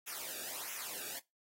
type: noise with flanger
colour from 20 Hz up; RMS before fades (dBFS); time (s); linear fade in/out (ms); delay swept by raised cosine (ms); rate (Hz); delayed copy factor
white; -43; 0.06-1.2; 20; 0.22 to 0.98; 1.5; -0.85
effects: noise-tail reverb RT60 0.2 s tail -21 dB re dry + AAC 48 kbps